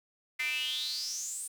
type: tone with high-pass filter sweep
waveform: square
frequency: 138 Hz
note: C#3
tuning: 7 cents flat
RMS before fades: -35 dBFS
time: 0.39-1.48 s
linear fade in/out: 10 ms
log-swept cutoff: 2100 to 9200 Hz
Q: 9.4
effects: 10-bit